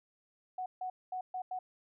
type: tone bursts at uneven times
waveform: sine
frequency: 740 Hz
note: F#5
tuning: in tune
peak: -35 dBFS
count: 5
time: 0.58-0.66 / 0.81-0.9 / 1.12-1.21 / 1.34-1.42 / 1.51-1.59 s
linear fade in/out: 5 ms
effects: none